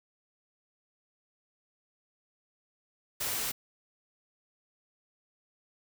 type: noise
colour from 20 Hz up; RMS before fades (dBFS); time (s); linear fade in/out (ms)
white; -33; 3.2-3.52; 10
effects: none